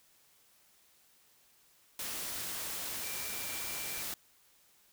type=tone in noise; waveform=sine; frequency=2349 Hz; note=D7; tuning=in tune; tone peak=-47 dBFS; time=3.03-4.02 s; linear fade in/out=2 ms; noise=white; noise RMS=-39 dBFS; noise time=1.99-4.14 s; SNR=-11 dB; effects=white hiss -66 dBFS RMS until 4.92 s